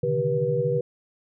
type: tone cluster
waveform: sine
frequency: 126.7 / 144.2 / 156.7 / 389.2 / 484.5 Hz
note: B2 / D3 / D#3 / G4 / B4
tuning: +45 / -31 / +13 / -12 / -33 cents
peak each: -32 / -28 / -32 / -30 / -23 dBFS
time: 0.03-0.81 s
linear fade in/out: 5 ms
effects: none